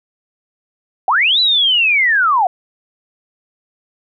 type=linear two-way sweep; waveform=sine; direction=up then down; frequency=689 to 4021 to 689 Hz; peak=-10 dBFS; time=1.08-2.47 s; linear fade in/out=2 ms; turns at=1.4 s; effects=none

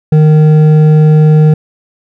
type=tone with hard clipping; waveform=sine; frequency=154 Hz; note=D#3; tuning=17 cents flat; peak=-4 dBFS; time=0.12-1.54 s; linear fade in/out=5 ms; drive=7 dB; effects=none

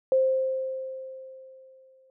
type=tone with exponential decay; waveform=sine; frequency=525 Hz; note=C5; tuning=6 cents sharp; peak=-17 dBFS; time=0.12-2.1 s; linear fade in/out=1 ms; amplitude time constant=430 ms; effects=none

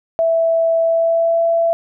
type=tone with pitch glide; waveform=sine; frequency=659.3 to 668.9 Hz; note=E5 to E5; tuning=0 to +25 cents; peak=-12 dBFS; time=0.19-1.73 s; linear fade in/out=0 ms; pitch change=+25 cents; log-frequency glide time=0.81-1.44 s; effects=none

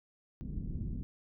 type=low-pass noise; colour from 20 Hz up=pink; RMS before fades=-38 dBFS; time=0.41-1.03 s; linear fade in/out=0 ms; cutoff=250 Hz; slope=24 dB/octave; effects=none

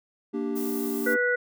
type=chord; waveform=triangle; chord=G minor; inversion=first; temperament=equal; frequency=233.1 / 293.7 / 392 Hz; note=Bb3 / D4 / G4; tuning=0 / 0 / 0 cents; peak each=-29 dBFS; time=0.33-1.17 s; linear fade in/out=20 ms
type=noise; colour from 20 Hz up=violet; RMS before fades=-37 dBFS; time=0.55-1.15 s; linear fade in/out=20 ms
type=harmonic tone; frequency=489.9 Hz; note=B4; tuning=14 cents flat; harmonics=1 / 3 / 4; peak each=-25 / -24 / -31 dBFS; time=1.06-1.36 s; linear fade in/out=10 ms
effects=none

